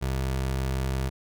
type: tone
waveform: 25% pulse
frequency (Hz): 65.9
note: C2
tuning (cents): +13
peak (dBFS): -22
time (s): 0.01-1.1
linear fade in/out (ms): 20
effects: none